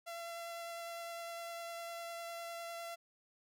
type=tone with vibrato; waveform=sawtooth; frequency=678 Hz; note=E5; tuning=49 cents sharp; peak=-39 dBFS; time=0.06-2.96 s; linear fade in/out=20 ms; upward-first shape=sine; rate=9.9 Hz; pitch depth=9 cents each way; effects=none